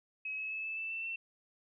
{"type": "tone with pitch steps", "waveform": "sine", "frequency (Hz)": [2557, 2579, 2602, 2624, 2647, 2670, 2693], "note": ["D#7", "E7", "E7", "E7", "E7", "E7", "E7"], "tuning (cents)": [47, -39, -23, -9, 7, 22, 36], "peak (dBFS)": -36, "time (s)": [0.25, 1.16], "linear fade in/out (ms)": 5, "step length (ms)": 130, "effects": []}